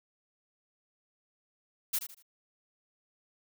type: noise with echo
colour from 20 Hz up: blue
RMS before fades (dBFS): -30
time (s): 1.93-1.99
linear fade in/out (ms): 10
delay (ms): 79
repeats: 3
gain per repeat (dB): -10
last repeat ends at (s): 2.227
effects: none